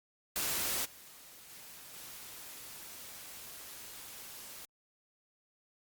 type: noise with level steps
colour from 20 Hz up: white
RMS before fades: -34 / -54 / -51 / -48 dBFS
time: 0.36-4.65 s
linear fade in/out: 0 ms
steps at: 0.84 / 1.49 / 1.93 s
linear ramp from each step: 20 ms
effects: Opus 48 kbps